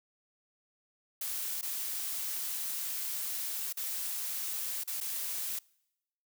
blue noise with dropouts, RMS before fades -36 dBFS, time 1.21-5.59 s, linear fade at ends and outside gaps 5 ms, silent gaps 1.613-1.627 / 3.727-3.77 / 4.837-4.875 / 5.004-5.01 s, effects noise-tail reverb RT60 0.9 s tail -26 dB re dry

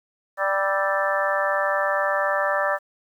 harmonic tone with a mistuned harmonic, 196 Hz, G3, in tune, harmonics 3 / 4 / 5 / 6 / 7 / 8 / 9, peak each -24 / -30 / -30 / -28 / -29 / -33 / -26 dBFS, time 0.37-2.79 s, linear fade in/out 50 ms, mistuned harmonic 7, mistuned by -55 cents, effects 9-bit

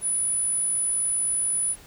sine tone, 9956 Hz, D#9, in tune, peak -22 dBFS, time 0.01-1.76 s, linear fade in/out 50 ms, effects pink hiss -49 dBFS RMS until 1.86 s

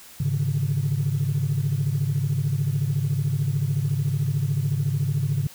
sine chord, Ab suspended fourth, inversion none, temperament equal with one note detuned, 103.83 / 138.59 / 152.27 Hz, Ab2 / Db3 / Eb3, 0 / 0 / -37 cents, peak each -26 / -22 / -26 dBFS, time 0.2-5.47 s, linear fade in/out 5 ms, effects tanh soft clip ceiling -15 dBFS + white hiss -46 dBFS RMS until 5.54 s

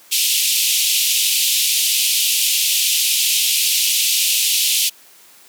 pink band-pass noise, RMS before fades -17 dBFS, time 0.11-4.9 s, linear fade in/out 20 ms, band 2600 to 16000 Hz, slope 48 dB/octave, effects white hiss -47 dBFS RMS until 5.48 s + high-pass 200 Hz 12 dB/octave

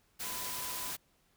sine tone in noise, 1001 Hz, B5, 23 cents sharp, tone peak -46 dBFS, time 0.24-0.92 s, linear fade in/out 20 ms, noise white, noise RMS -39 dBFS, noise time 0.19-0.97 s, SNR -10 dB, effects pink hiss -71 dBFS RMS until 1.36 s

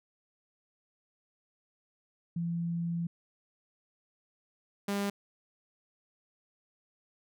sine / sawtooth tone pair in turn, 169.6 / 200.9 Hz, E3 / G3, +50 / +43 cents, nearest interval minor third, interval 293 cents, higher second, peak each -30 / -26 dBFS, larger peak second, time 2.36-3.07 / 4.88-5.1 s, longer first, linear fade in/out 5 ms, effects none

